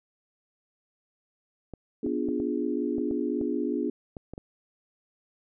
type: clicks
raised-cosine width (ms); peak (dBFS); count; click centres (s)
2; -25; 10; 1.737 / 2.064 / 2.287 / 2.401 / 2.983 / 3.111 / 3.413 / 4.168 / 4.336 / 4.379
type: chord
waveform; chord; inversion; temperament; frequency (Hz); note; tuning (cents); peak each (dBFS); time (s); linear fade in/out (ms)
sine; B diminished seventh; none; equal with one note detuned; 246.9 / 292.5 / 349.2 / 415.3; B3 / D4 / F4 / Ab4; 0 / -7 / 0 / 0; -31 / -30 / -32 / -33; 2.03-3.9; 5
effects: none